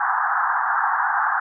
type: band-pass noise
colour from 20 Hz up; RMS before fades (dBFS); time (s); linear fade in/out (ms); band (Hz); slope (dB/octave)
pink; -21; 0-1.4; 5; 770 to 1700; 96
effects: none